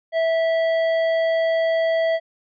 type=tone with tanh clipping; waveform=triangle; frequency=655 Hz; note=E5; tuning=11 cents flat; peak=-19 dBFS; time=0.12-2.2 s; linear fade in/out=50 ms; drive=15 dB; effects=resampled to 11025 Hz